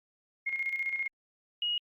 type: tone with tremolo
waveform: sine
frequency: 2146 Hz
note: C7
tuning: 43 cents sharp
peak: -28 dBFS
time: 0.46-1.08 s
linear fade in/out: 10 ms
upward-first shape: square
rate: 15 Hz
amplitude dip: 55%
type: tone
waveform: sine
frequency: 2887 Hz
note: F#7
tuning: 43 cents flat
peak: -28 dBFS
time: 1.62-1.78 s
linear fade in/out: 2 ms
effects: Opus 48 kbps